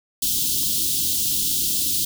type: band-stop noise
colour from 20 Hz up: white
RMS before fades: -22 dBFS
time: 0.22-2.05 s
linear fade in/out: 5 ms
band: 340 to 3100 Hz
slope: 48 dB/octave
effects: none